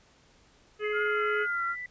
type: harmonic tone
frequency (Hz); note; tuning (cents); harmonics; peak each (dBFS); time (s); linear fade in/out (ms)
422.4; G#4; +29; 1 / 3 / 4 / 5 / 6 / 7; -29 / -39 / -41 / -43 / -45 / -46; 0.79-1.47; 50
type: tone with pitch glide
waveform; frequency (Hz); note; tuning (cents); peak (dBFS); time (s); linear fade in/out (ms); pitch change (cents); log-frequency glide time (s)
sine; 2093 to 1981.2; C7 to B6; 0 to +5; -35; 0.84-1.86; 2; -95; 1.03-1.66
type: tone with vibrato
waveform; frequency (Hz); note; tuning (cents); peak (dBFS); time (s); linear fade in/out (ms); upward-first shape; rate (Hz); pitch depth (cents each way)
sine; 1396.9; F6; 0; -28; 0.92-1.76; 50; triangle; 2.4; 39
effects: pink hiss -61 dBFS RMS until 1.9 s + resampled to 16000 Hz